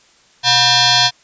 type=tone with frequency modulation; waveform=sine; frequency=125.7 Hz; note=B2; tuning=31 cents sharp; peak=-9 dBFS; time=0.43-1.11 s; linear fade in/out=50 ms; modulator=843 Hz; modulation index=5.9; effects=white hiss -51 dBFS RMS until 1.23 s + resampled to 16000 Hz